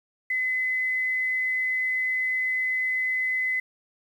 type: tone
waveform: sine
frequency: 2027 Hz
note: B6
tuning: 45 cents sharp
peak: -23 dBFS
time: 0.3-3.6 s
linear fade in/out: 5 ms
effects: 9-bit